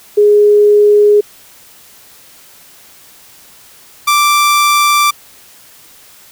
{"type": "tone pair in turn", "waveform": ["sine", "sawtooth"], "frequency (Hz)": [415.3, 1174.6], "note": ["G#4", "D6"], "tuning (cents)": [0, 0], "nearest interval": "octave + tritone", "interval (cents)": 1800, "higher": "second", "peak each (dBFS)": -4, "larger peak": "neither", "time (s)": [[0.17, 1.21], [4.07, 5.11]], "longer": "neither", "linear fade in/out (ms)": 10, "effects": ["white hiss -41 dBFS RMS until 6.31 s"]}